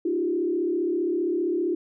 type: tone with frequency modulation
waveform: sine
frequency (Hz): 346.9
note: F4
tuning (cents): -12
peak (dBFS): -22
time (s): 0.05-1.75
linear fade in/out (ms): 5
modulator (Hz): 35.2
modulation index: 1.1
effects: none